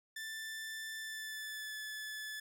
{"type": "tone with pitch glide", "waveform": "sawtooth", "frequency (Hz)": [1768, 1729.6], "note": ["A6", "A6"], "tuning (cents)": [8, -30], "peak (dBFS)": -38, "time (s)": [0.16, 2.4], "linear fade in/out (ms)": 5, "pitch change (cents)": -38, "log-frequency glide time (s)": [0.99, 1.77], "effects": []}